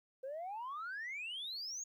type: exponential sweep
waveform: sine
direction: up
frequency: 510 to 6790 Hz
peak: -39 dBFS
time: 0.23-1.84 s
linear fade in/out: 10 ms
effects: tanh soft clip ceiling -38 dBFS + 13-bit